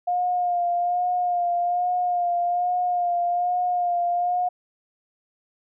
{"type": "tone with vibrato", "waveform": "sine", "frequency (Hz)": 709, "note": "F5", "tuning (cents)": 26, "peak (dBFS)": -20, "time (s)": [0.07, 4.49], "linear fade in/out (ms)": 10, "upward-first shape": "sine", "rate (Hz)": 1.2, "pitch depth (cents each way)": 27, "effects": []}